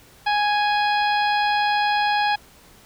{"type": "harmonic tone", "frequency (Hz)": 830.6, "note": "G#5", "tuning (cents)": 0, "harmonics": [1, 2, 3, 4, 5, 6], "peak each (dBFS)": [-19, -25, -29, -31, -33, -35], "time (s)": [0.26, 2.36], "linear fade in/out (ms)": 10, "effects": ["pink hiss -50 dBFS RMS until 2.85 s"]}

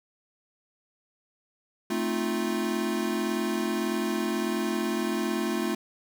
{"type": "chord", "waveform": "square", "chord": "F dominant seventh", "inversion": "first", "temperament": "equal", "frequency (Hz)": [220, 261.6, 311.1, 349.2], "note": ["A3", "C4", "Eb4", "F4"], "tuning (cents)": [0, 0, 0, 0], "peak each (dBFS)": [-31, -35, -35, -31], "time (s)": [1.9, 5.75], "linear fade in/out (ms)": 5, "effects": []}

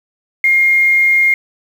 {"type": "tone with quantisation", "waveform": "sine", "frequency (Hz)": 2129, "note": "C7", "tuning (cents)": 30, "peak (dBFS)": -8, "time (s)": [0.44, 1.34], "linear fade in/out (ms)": 2, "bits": 6, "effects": []}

